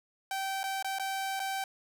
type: tone with dropouts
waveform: sawtooth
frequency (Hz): 775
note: G5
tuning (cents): -20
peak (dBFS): -28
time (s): 0.31-1.64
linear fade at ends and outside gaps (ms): 2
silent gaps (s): 0.632-0.639 / 0.826-0.845 / 0.986-0.996 / 1.395-1.4
effects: none